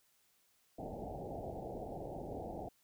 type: low-pass noise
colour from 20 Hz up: white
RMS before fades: -44 dBFS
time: 0.78-2.69 s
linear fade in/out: 10 ms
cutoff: 820 Hz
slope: 96 dB/octave
effects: white hiss -73 dBFS RMS until 2.83 s